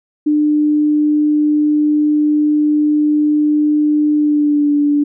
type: tone with pitch glide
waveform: sine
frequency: 299.6 to 291.2 Hz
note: D4 to D4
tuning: +35 to -15 cents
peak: -10 dBFS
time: 0.26-5.04 s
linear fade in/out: 10 ms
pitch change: -50 cents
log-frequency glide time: 4.14-4.72 s
effects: none